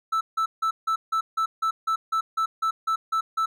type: tone bursts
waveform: triangle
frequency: 1318.5 Hz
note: E6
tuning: in tune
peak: -19 dBFS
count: 14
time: 0.12-3.46 s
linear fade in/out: 10 ms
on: 90 ms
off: 160 ms
effects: none